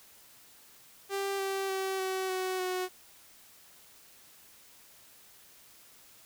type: tone with pitch steps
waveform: sawtooth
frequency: 394.1 / 388.7 / 383.3 / 378 / 372.8 / 367.7 Hz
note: G4 / G4 / G4 / F#4 / F#4 / F#4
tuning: +9 / -15 / -39 / +37 / +13 / -11 cents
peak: -27 dBFS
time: 1.09-2.89 s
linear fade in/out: 50 ms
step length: 300 ms
effects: white hiss -57 dBFS RMS until 6.25 s